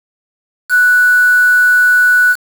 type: tone with quantisation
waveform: sine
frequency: 1480 Hz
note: F#6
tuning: in tune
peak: -6 dBFS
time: 0.69-2.36 s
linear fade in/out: 50 ms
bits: 4
effects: none